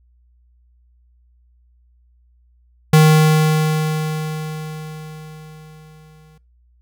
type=tone with exponential decay; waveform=square; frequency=155.5 Hz; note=D#3; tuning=1 cent flat; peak=-7 dBFS; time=2.93-6.38 s; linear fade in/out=5 ms; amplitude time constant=750 ms; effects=noise-tail reverb RT60 0.3 s tail -22 dB re dry + added 60 Hz sine -52 dBFS peak until 6.81 s